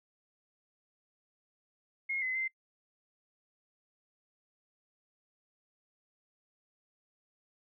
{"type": "tone with pitch steps", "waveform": "sine", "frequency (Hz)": [2152, 2036, 2078], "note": ["C7", "C7", "C7"], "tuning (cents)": [48, -48, -12], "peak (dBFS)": -31, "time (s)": [2.09, 2.48], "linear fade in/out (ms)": 10, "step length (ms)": 130, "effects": ["noise-tail reverb RT60 0.1 s tail -25 dB re dry"]}